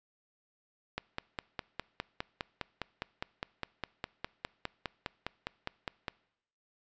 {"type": "click train", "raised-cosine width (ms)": 0.3, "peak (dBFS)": -18, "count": 26, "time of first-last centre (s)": [0.98, 6.082], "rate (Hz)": 4.9, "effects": ["noise-tail reverb RT60 0.8 s tail -23 dB re dry", "resampled to 16000 Hz"]}